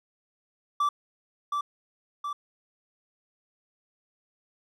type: tone with echo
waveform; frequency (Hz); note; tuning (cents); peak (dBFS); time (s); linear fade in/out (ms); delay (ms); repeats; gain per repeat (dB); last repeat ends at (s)
triangle; 1164; D6; -16; -20; 0.8-0.89; 5; 720; 2; -4; 2.33
effects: none